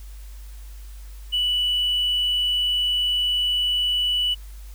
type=tone with hard clipping; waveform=triangle; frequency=2960 Hz; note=F#7; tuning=in tune; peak=-19 dBFS; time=1.32-4.35 s; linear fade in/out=20 ms; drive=2 dB; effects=added 50 Hz sine -36 dBFS peak until 4.74 s + white hiss -52 dBFS RMS until 4.74 s